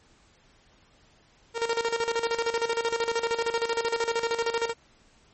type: tone with tremolo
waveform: sawtooth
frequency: 462.6 Hz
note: A#4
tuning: 13 cents flat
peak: -19 dBFS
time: 1.54-4.74 s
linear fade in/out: 50 ms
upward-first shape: square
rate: 13 Hz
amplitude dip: 70%
effects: pink hiss -60 dBFS RMS until 5.33 s + MP3 32 kbps